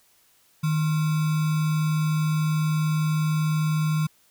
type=tone with sample-and-hold; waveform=sine; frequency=155.56 Hz; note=D#3; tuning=in tune; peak=-20 dBFS; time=0.63-4.07 s; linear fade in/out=10 ms; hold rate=1225 Hz; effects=white hiss -61 dBFS RMS until 4.3 s